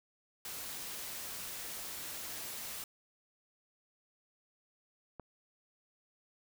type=noise; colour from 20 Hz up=white; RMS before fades=-43 dBFS; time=0.45-2.84 s; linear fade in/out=2 ms
type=click; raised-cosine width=1 ms; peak=-31 dBFS; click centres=5.197 s
effects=none